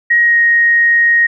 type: tone with pitch glide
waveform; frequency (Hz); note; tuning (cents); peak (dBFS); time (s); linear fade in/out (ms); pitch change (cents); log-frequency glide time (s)
sine; 1889 to 1872.7; A#6 to A#6; +22 to +7; -7; 0.1-1.27; 10; -15; 0.22-0.38
effects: none